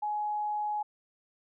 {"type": "tone", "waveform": "sine", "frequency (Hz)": 840, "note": "G#5", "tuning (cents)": 19, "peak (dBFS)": -29, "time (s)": [0.02, 0.83], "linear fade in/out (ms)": 10, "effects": []}